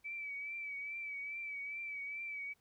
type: tone with vibrato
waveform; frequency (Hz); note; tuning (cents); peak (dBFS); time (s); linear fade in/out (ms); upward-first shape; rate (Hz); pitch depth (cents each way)
sine; 2300; D7; -37; -40; 0.04-2.54; 20; triangle; 2.4; 51
effects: pink hiss -75 dBFS RMS until 2.6 s